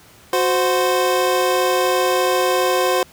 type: tone pair together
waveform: 25% pulse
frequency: 367 / 519 Hz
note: F#4 / C5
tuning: -14 / -14 cents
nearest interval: tritone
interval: 600 cents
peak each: -15 / -14 dBFS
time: 0.33-3.03 s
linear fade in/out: 2 ms
effects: pink hiss -47 dBFS RMS until 3.12 s + high-pass 60 Hz 12 dB/octave